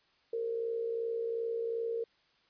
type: tone with amplitude modulation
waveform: sine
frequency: 460 Hz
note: A#4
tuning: 23 cents flat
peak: -29 dBFS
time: 0.33-2.04 s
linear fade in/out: 5 ms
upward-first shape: sine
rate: 62.7 Hz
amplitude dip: 55%
effects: white hiss -69 dBFS RMS until 2.49 s + resampled to 11025 Hz